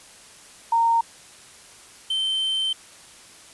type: tone pair in turn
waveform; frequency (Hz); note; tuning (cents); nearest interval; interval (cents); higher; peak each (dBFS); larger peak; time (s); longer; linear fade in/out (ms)
sine / triangle; 922 / 3101; A#5 / G7; -19 / -19; octave + major sixth; 2100; second; -16 / -20; first; 0.72-1.01 / 2.1-2.73; second; 5
effects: white hiss -47 dBFS RMS until 3.53 s + resampled to 24000 Hz